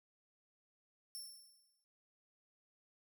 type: tone with exponential decay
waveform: 20% pulse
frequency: 5410 Hz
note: E8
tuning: 44 cents sharp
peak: -38 dBFS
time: 1.15-1.84 s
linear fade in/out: 0 ms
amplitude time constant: 150 ms
effects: none